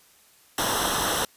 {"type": "noise with comb filter", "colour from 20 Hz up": "pink", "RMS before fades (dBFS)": -25, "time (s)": [0.58, 1.25], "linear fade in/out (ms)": 2, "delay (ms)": 0.43, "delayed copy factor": -0.75, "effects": ["white hiss -57 dBFS RMS until 1.36 s", "resampled to 32000 Hz"]}